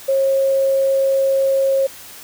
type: tone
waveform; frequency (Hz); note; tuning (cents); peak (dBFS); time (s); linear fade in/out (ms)
sine; 541; C#5; -42; -13; 0.08-1.87; 10
effects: white hiss -38 dBFS RMS until 2.23 s